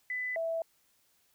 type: tone pair in turn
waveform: sine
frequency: 2000 / 658.2 Hz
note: B6 / E5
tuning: +21 / -3 cents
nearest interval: octave + perfect fifth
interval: 1924 cents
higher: first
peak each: -32 / -30 dBFS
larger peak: second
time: 0.1-0.36 / 0.36-0.62 s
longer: neither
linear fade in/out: 2 ms
effects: white hiss -70 dBFS RMS until 1.34 s